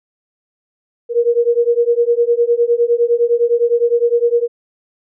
sine beating tone pair, 468.7 / 478.5 Hz, A#4 / A#4, +9 / +45 cents, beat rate 9.8 Hz, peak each -14 dBFS, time 1.09-4.48 s, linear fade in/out 50 ms, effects none

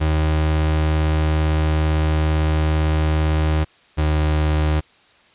35% pulse tone pair in turn, 77.78 / 76.84 Hz, D#2 / D#2, 0 / -21 cents, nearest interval unison, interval 21 cents, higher first, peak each -14 dBFS, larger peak neither, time 0-3.65 / 3.97-4.81 s, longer first, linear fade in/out 20 ms, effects white hiss -53 dBFS RMS until 5.34 s + resampled to 8000 Hz

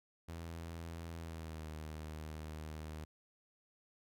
sawtooth tone with pitch glide, 83.2 to 77.63 Hz, E2 to D#2, +17 to -3 cents, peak -40 dBFS, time 0.28-3.05 s, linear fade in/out 10 ms, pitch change -120 cents, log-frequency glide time 1.19-1.71 s, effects none

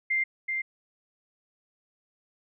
sine tone with echo, 2097 Hz, C7, 3 cents sharp, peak -23 dBFS, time 0.1-0.24 s, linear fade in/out 10 ms, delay 380 ms, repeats 1, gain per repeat -4 dB, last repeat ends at 0.62 s, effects none

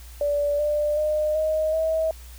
sine tone with pitch steps, 580 / 594.6 / 609.5 / 624.9 / 640.6 Hz, D5 / D5 / D#5 / D#5 / E5, -22 / +21 / -36 / +7 / -50 cents, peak -20 dBFS, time 0.21-2.11 s, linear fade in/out 2 ms, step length 380 ms, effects added 60 Hz sine -40 dBFS peak until 2.38 s + white hiss -49 dBFS RMS until 2.38 s

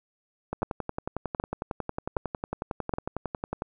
two click trains, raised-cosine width 1 ms, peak -16 / -12 dBFS, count 35 / 4, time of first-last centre 0.53-3.621 / 0.63-2.938 s, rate 11 / 1.3 Hz, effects none

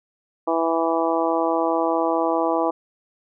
harmonic tone, 164.81 Hz, E3, in tune, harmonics 2 / 3 / 4 / 5 / 6 / 7, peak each -24 / -25 / -24 / -26 / -27 / -29 dBFS, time 0.47-2.71 s, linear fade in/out 10 ms, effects none

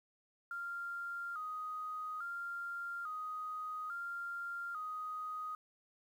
sine tone with vibrato, 1318.5 Hz, E6, in tune, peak -39 dBFS, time 0.51-5.55 s, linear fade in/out 2 ms, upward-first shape square, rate 0.59 Hz, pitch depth 93 cents each way, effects 11-bit

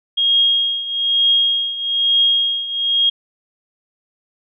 sine tone with tremolo, 3260 Hz, G#7, 33 cents flat, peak -10 dBFS, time 0.17-3.1 s, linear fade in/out 10 ms, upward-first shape triangle, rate 1.1 Hz, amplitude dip 80%, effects none

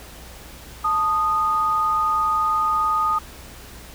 sine tone pair together, 880 / 1237.3 Hz, A5 / D#6, 0 / -10 cents, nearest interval tritone, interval 590 cents, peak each -26 / -18 dBFS, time 0.84-3.19 s, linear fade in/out 10 ms, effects added 60 Hz sine -43 dBFS peak until 3.94 s + pink hiss -42 dBFS RMS until 3.94 s

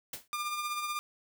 white noise with exponential decay, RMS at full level -35 dBFS, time 0.13-0.28 s, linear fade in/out 5 ms, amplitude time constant 31 ms
sawtooth tone with tremolo, 1201 Hz, D6, 38 cents sharp, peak -27 dBFS, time 0.33-0.99 s, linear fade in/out 0 ms, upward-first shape triangle, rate 16 Hz, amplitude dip 50%
effects none

